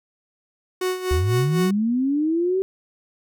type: tone with tremolo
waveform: 45% pulse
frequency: 368.9 Hz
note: F#4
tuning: 5 cents flat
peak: -20 dBFS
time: 0.81-1.71 s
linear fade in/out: 5 ms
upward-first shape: sine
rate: 4 Hz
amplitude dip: 70%
type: linear sweep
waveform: sine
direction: up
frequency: 69.4 to 388.1 Hz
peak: -18 dBFS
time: 1.11-2.62 s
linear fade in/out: 0 ms
effects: none